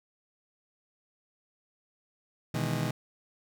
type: chord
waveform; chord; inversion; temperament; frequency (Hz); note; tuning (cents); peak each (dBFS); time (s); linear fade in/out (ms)
35% pulse; E major seventh; second; just; 123.61 / 154.51 / 164.81 / 206; B2 / D#3 / E3 / G#3; +2 / -12 / 0 / -14; -31 / -31 / -35 / -36; 2.54-2.91; 5
effects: none